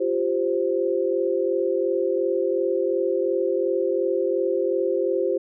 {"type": "chord", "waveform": "sine", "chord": "F suspended second", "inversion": "none", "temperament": "equal", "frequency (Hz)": [349.2, 392, 523.3], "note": ["F4", "G4", "C5"], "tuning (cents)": [0, 0, 0], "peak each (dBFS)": [-25, -24, -24], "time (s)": [0, 5.38], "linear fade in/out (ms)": 10, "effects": []}